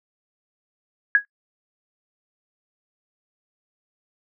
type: tone with exponential decay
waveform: sine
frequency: 1661.2 Hz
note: G#6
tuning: in tune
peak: -8 dBFS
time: 1.15-1.25 s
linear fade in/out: 1 ms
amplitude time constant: 20 ms
effects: noise-tail reverb RT60 0.1 s tail -19 dB re dry